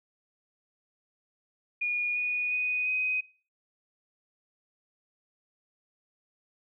sine tone with pitch steps, 2441 / 2464 / 2487 / 2510 Hz, D#7 / D#7 / D#7 / D#7, -34 / -17 / -1 / +15 cents, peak -26 dBFS, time 1.81-3.21 s, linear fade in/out 10 ms, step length 350 ms, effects noise-tail reverb RT60 0.4 s tail -22 dB re dry

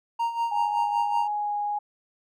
triangle tone with tremolo, 930 Hz, A#5, 4 cents flat, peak -20 dBFS, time 0.19-1.28 s, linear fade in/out 10 ms, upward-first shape sine, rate 5.3 Hz, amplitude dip 70%
sine tone with vibrato, 830 Hz, G#5, 1 cent flat, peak -25 dBFS, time 0.51-1.79 s, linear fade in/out 10 ms, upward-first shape sine, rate 1.6 Hz, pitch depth 9 cents each way
effects none

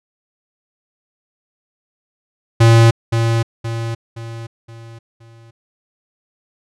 square tone with echo, 114.9 Hz, A#2, 25 cents flat, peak -7 dBFS, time 2.6-2.91 s, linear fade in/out 10 ms, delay 520 ms, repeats 5, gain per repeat -7 dB, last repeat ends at 5.51 s, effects low-pass 8000 Hz 12 dB/octave

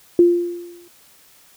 sine tone with exponential decay, 347.8 Hz, F4, 7 cents flat, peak -6 dBFS, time 0.19-0.88 s, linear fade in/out 2 ms, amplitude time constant 150 ms, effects white hiss -51 dBFS RMS until 1.56 s

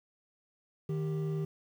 triangle tone pair together, 155.03 / 392.8 Hz, D#3 / G4, -6 / +4 cents, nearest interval octave + major third, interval 1610 cents, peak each -29 / -35 dBFS, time 0.89-1.45 s, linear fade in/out 5 ms, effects tanh soft clip ceiling -23 dBFS + 10-bit

